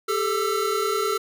square tone cluster, 396.5 / 436.5 / 1339 Hz, G4 / A4 / E6, +20 / -14 / +27 cents, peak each -27 dBFS, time 0.08-1.18 s, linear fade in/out 10 ms, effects none

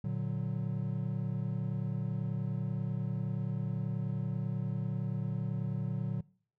triangle chord, Bb augmented, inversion none, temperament equal, 116.54 / 146.83 / 185 Hz, Bb2 / D3 / F#3, 0 / 0 / 0 cents, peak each -34 / -34 / -35 dBFS, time 0.04-6.21 s, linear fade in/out 5 ms, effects noise-tail reverb RT60 0.5 s tail -23 dB re dry

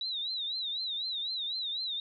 sine tone with vibrato, 3840 Hz, B7, 49 cents flat, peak -32 dBFS, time 0.01-2 s, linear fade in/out 2 ms, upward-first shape triangle, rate 4 Hz, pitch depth 150 cents each way, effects none

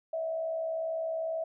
sine tone with frequency modulation, 650 Hz, E5, 24 cents flat, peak -30 dBFS, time 0.13-1.44 s, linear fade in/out 5 ms, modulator 62.2 Hz, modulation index 0.38, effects none

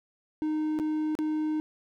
triangle tone with dropouts, 308.5 Hz, D#4, 15 cents flat, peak -24 dBFS, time 0.42-1.6 s, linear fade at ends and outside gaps 0 ms, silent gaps 0.789-0.798 / 1.152-1.189 s, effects none

